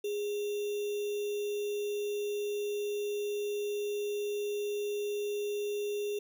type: tone with sample-and-hold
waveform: sine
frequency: 412.2 Hz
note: G#4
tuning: 13 cents flat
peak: -31 dBFS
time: 0.04-6.19 s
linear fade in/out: 5 ms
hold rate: 3150 Hz
effects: none